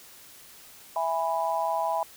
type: chord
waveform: sine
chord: E major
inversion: none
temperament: just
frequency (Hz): 659.3 / 824.1 / 988.9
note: E5 / G#5 / B5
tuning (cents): 0 / -14 / +2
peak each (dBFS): -29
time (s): 0.96-2.03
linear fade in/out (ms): 2
effects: white hiss -50 dBFS RMS until 2.16 s